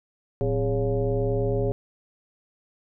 sine tone with frequency modulation, 261.6 Hz, C4, in tune, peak -21 dBFS, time 0.41-1.72 s, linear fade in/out 0 ms, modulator 148 Hz, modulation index 2, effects none

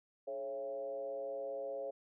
sine tone with frequency modulation, 548 Hz, C#5, 20 cents flat, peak -38 dBFS, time 0.27-1.91 s, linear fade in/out 10 ms, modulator 125 Hz, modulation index 0.85, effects none

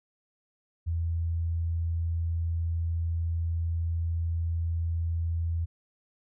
sine tone, 83.4 Hz, E2, 21 cents sharp, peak -26 dBFS, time 0.86-5.66 s, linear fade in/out 20 ms, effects none

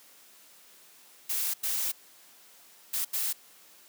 blue noise bursts at uneven times, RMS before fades -30 dBFS, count 4, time 1.29-1.54 / 1.63-1.92 / 2.93-3.05 / 3.13-3.33 s, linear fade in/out 10 ms, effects white hiss -56 dBFS RMS until 3.88 s + high-pass 200 Hz 12 dB/octave

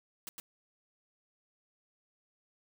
white noise with echo, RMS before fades -43 dBFS, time 0.27-0.29 s, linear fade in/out 0 ms, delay 110 ms, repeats 1, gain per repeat -2 dB, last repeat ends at 0.4 s, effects none

